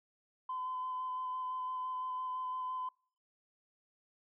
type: tone with vibrato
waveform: sine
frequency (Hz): 1019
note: C6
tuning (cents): -46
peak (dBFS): -35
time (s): 0.49-2.89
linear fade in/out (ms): 5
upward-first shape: square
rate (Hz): 5.9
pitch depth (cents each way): 10
effects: noise-tail reverb RT60 0.5 s tail -26 dB re dry + tanh soft clip ceiling -31 dBFS